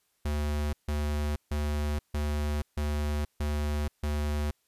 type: tone bursts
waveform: square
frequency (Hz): 74.2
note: D2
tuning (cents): +18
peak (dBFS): -28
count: 7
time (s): 0.25-4.51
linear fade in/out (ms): 5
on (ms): 480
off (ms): 150
effects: white hiss -73 dBFS RMS until 4.67 s + resampled to 32000 Hz